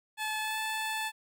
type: tone with pitch glide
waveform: 15% pulse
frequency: 864 to 874.5 Hz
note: A5 to A5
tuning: -32 to -11 cents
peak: -25 dBFS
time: 0.17-1.12 s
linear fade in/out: 50 ms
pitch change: +21 cents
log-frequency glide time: 0.4-0.59 s
effects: none